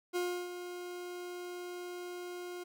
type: tone with ADSR envelope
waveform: 40% pulse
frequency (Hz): 355.9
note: F4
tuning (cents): +33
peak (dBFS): -30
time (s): 0.13-2.64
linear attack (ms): 30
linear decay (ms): 320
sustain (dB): -10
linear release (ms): 12
effects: none